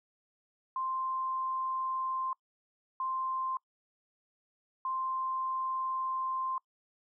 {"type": "tone bursts at uneven times", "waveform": "sine", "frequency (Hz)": 1046.5, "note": "C6", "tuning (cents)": 0, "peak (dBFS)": -31, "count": 3, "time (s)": [[0.76, 2.33], [3, 3.57], [4.85, 6.58]], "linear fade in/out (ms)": 2, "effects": ["noise-tail reverb RT60 0.1 s tail -25 dB re dry"]}